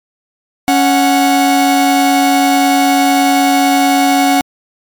45% pulse tone pair together, 277.2 / 735.6 Hz, C#4 / F#5, 0 / -10 cents, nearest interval octave + perfect fourth, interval 1690 cents, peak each -11 dBFS, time 0.68-4.41 s, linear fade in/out 0 ms, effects MP3 96 kbps

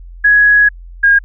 sine tone pair in turn, 1671 / 1626.2 Hz, G#6 / G#6, +10 / -37 cents, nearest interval unison, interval 47 cents, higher first, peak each -5 dBFS, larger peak neither, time 0.24-0.69 / 1.03-1.19 s, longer first, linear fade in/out 10 ms, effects added 43 Hz sine -30 dBFS peak until 1.24 s

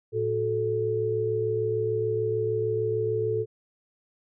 sine tone cluster, 111.7 / 370.3 / 437 Hz, A2 / F#4 / A4, +27 / +1 / -12 cents, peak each -31 / -32 / -25 dBFS, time 0.12-3.46 s, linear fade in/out 50 ms, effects none

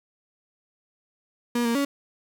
35% pulse tone with pitch steps, 239.3 / 233.1 / 281 Hz, A#3 / A#3 / C#4, +46 / 0 / +24 cents, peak -20 dBFS, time 1.55-1.85 s, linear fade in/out 5 ms, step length 100 ms, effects 10-bit

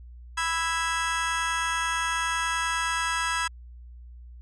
30% pulse chord, E major, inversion second, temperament just, 988.9 / 1318.5 / 1648.1 Hz, B5 / E6 / G#6, +2 / 0 / -14 cents, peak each -27 dBFS, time 0.37-3.48 s, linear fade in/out 10 ms, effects added 60 Hz sine -42 dBFS peak until 4.41 s + resampled to 24000 Hz

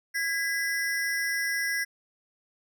square ring-modulated tone, 1822 Hz, A#6, 40 cents flat, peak -24 dBFS, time 0.14-1.85 s, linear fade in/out 20 ms, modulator 173 Hz, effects none

